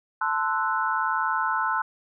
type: chord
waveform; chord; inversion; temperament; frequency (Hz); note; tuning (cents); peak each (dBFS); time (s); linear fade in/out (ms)
sine; F# half-diminished seventh; first; equal with one note detuned; 880 / 1040.5 / 1318.5 / 1480; A5 / C6 / E6 / F#6; 0 / -10 / 0 / 0; -28; 0.21-1.82; 5
effects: none